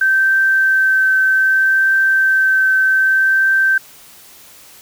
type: tone with vibrato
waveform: sine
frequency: 1551 Hz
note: G6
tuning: 19 cents flat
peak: -10 dBFS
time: 0.01-3.78 s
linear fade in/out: 5 ms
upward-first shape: triangle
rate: 0.64 Hz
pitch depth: 13 cents each way
effects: white hiss -42 dBFS RMS until 4.81 s